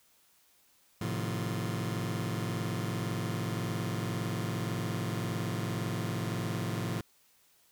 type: chord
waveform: sawtooth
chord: F dominant seventh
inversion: first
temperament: just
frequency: 109.13 / 130.96 / 157.15 / 174.61 Hz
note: A2 / C3 / Eb3 / F3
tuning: -14 / +2 / +18 / 0 cents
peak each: -31 / -34 / -37 / -33 dBFS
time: 1.01-7.01 s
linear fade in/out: 5 ms
effects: white hiss -66 dBFS RMS until 7.71 s